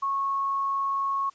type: tone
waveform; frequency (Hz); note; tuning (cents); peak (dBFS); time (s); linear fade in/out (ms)
sine; 1099; C#6; -15; -24; 0.02-1.3; 10
effects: white hiss -60 dBFS RMS until 1.34 s + resampled to 16000 Hz

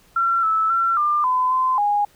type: tone with pitch steps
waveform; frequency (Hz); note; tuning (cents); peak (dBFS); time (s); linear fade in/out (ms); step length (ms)
sine; 1361 / 1309 / 1355 / 1196 / 1014 / 1029 / 823; F6 / E6 / E6 / D6 / B5 / C6 / G#5; -45 / -13 / +47 / +31 / +45 / -29 / -16; -16; 0.16-2.05; 5; 270
effects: pink hiss -55 dBFS RMS until 2.15 s

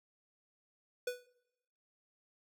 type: tone with exponential decay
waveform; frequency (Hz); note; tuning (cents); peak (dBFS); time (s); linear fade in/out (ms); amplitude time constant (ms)
square; 493.9; B4; 0; -32; 1.07-1.27; 5; 42
effects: noise-tail reverb RT60 1.0 s tail -24 dB re dry

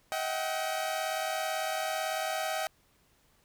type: tone cluster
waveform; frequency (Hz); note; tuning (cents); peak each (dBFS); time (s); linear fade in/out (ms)
sawtooth; 636 / 737 / 775; D#5 / F#5 / G5; +38 / -7 / -20; -30 / -34 / -31; 0.12-2.67; 0
effects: pink hiss -67 dBFS RMS until 3.44 s

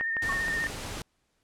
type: tone with vibrato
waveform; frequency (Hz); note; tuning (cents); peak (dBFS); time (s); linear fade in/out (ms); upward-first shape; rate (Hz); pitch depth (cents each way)
sine; 1825; A#6; -37; -27; 0-0.67; 0; triangle; 15; 38
type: click train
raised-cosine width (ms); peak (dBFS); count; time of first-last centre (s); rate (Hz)
0.5; -20; 5; 0.01-0.64; 6.35
type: noise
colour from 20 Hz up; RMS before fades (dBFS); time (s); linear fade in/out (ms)
pink; -37; 0.22-1.02; 2
type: tone with exponential decay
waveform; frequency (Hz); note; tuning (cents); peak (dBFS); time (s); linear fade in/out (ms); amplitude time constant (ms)
sine; 1108; C#6; -1; -28; 0.29-0.52; 1; 49
effects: pink hiss -73 dBFS RMS until 1.43 s + low-pass 10000 Hz 12 dB/octave

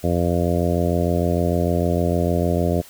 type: harmonic tone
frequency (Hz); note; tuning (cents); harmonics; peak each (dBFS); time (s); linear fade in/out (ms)
86.6; F2; -14; 1 / 2 / 3 / 4 / 5 / 6 / 7 / 8; -22 / -23 / -26 / -27 / -27 / -28 / -26 / -30; 0.03-2.82; 20
effects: white hiss -45 dBFS RMS until 2.89 s

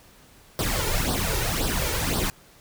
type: noise with flanger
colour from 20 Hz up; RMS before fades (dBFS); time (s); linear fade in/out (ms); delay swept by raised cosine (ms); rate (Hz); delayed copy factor
pink; -25; 0.59-2.3; 0; 0.21 to 2.21; 1.9; +0.7
effects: pink hiss -53 dBFS RMS until 2.6 s

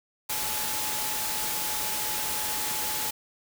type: tone in noise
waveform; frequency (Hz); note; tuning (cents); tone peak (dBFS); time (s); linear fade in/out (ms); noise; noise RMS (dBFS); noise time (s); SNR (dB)
sine; 856; A5; -48; -38; 0.29-3.11; 10; white; -30; 0.29-3.11; -11
effects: none

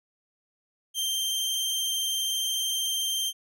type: tone with vibrato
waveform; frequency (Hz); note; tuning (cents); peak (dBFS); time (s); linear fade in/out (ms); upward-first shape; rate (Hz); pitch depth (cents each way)
sawtooth; 3153; G7; +9; -23; 0.94-3.33; 50; sine; 19; 11
effects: none

